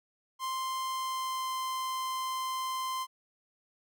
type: tone with pitch glide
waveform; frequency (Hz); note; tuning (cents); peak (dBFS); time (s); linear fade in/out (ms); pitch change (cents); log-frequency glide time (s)
45% pulse; 1046.5 to 1039.9; C6 to C6; 0 to -11; -32; 0.39-3.07; 50; -11; 0.88-1.52
effects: none